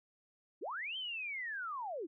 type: linear two-way sweep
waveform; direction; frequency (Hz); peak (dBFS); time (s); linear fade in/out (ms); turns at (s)
sine; up then down; 252 to 3163 to 285.4; -38; 0.61-2.07; 20; 0.97
effects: none